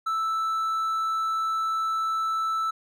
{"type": "tone", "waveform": "triangle", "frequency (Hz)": 1318.5, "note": "E6", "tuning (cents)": 0, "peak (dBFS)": -22, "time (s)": [0.06, 2.71], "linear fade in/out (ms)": 10, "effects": []}